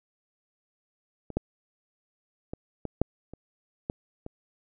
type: clicks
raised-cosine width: 2 ms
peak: -25 / -12 / -21 / -19 / -8 / -28 / -16 / -24 dBFS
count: 8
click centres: 1.303 / 1.37 / 2.535 / 2.853 / 3.016 / 3.336 / 3.899 / 4.264 s
effects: none

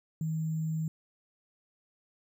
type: tone with sample-and-hold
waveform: sine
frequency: 158.8 Hz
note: D#3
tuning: 36 cents sharp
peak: -29 dBFS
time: 0.21-0.88 s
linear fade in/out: 2 ms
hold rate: 7350 Hz
effects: none

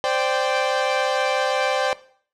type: chord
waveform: sawtooth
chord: C suspended second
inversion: none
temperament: equal with one note detuned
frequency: 521.1 / 587.3 / 784 Hz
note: C5 / D5 / G5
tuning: -7 / 0 / 0 cents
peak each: -20 dBFS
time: 0.04-1.93 s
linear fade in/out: 0 ms
effects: noise-tail reverb RT60 0.5 s tail -17 dB re dry + low-pass 5000 Hz 12 dB/octave

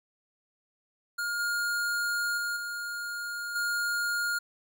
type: tone with level steps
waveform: square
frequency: 1419 Hz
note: F6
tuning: 27 cents sharp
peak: -30 / -28 / -30 / -34 / -28 dBFS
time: 1.18-4.39 s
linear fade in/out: 10 ms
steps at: 1.39 / 2.37 / 2.56 / 3.55 s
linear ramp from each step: 10 ms
effects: none

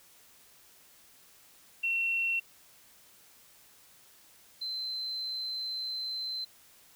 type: tone pair in turn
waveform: sine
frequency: 2719 / 4081 Hz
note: F7 / C8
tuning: -47 / -44 cents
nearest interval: perfect fifth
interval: 703 cents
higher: second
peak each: -27 / -33 dBFS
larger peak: first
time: 1.83-2.4 / 4.61-6.45 s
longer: second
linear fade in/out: 10 ms
effects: white hiss -59 dBFS RMS until 6.95 s

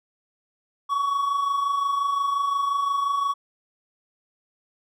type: tone pair together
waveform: triangle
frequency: 1100 / 1125.7 Hz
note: C#6 / C#6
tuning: -14 / +26 cents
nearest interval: unison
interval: 40 cents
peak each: -29 / -20 dBFS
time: 0.89-3.34 s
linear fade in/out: 20 ms
effects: none

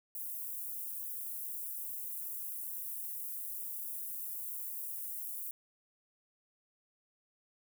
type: high-pass noise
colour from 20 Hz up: white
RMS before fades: -41 dBFS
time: 0.15-5.51 s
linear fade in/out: 2 ms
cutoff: 11000 Hz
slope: 24 dB/octave
effects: none

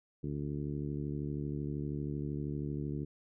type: harmonic tone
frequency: 72.8 Hz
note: D2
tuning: 15 cents flat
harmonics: 1 / 2 / 3 / 4 / 5 / 6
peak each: -44 / -37 / -43 / -41 / -44 / -50 dBFS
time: 0.23-3.05 s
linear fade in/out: 10 ms
effects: none

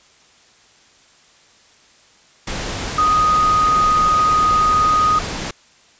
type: tone in noise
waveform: sine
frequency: 1244.5 Hz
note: D#6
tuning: in tune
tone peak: -12 dBFS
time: 2.98-5.19 s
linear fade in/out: 5 ms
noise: pink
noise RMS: -25 dBFS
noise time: 2.47-5.51 s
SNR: +10 dB
effects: white hiss -51 dBFS RMS until 5.99 s + resampled to 16000 Hz

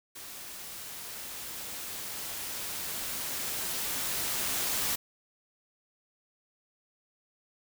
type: noise with level ramp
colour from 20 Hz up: white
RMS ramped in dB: -44 to -30 dBFS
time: 0.15-4.96 s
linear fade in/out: 10 ms
effects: none

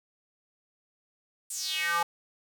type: tone with high-pass filter sweep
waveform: square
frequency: 171 Hz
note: F3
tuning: 36 cents flat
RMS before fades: -30 dBFS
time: 1.5-2.03 s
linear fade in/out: 5 ms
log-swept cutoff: 8900 to 870 Hz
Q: 4.3
effects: none

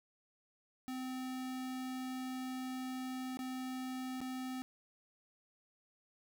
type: tone with dropouts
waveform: square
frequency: 257.6 Hz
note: C4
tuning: 27 cents flat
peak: -40 dBFS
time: 0.88-4.62 s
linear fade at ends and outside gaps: 0 ms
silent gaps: 3.371-3.391 / 4.205-4.214 s
effects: none

